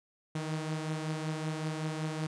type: beating tone pair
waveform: sawtooth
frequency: 155.56 / 160.86 Hz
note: D#3 / E3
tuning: 0 / -42 cents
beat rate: 5.3 Hz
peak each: -30 / -36 dBFS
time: 0.35-2.27 s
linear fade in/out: 5 ms
effects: resampled to 22050 Hz